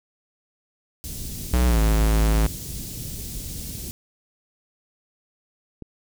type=band-stop noise; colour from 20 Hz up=pink; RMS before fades=-33 dBFS; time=1.04-3.91 s; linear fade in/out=0 ms; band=220 to 5700 Hz; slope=12 dB/octave
type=tone with pitch glide; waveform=square; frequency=61.74 to 54.06 Hz; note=B1 to A1; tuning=0 to -30 cents; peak=-17 dBFS; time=1.53-2.47 s; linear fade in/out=5 ms; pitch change=-230 cents; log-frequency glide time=1.67-1.8 s
type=click; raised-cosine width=3 ms; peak=-23 dBFS; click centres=5.823 s
effects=none